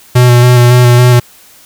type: tone with vibrato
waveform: square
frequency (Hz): 122.8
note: B2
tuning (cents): -9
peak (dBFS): -3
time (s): 0.15-1.2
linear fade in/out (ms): 10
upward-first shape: square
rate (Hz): 3.6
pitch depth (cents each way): 17
effects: white hiss -40 dBFS RMS until 1.65 s